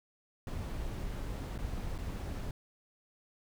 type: noise with dropouts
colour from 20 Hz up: brown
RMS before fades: -38 dBFS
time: 0.47-2.51 s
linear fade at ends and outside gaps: 2 ms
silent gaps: 1.579-1.587 / 1.98-1.986 s
effects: none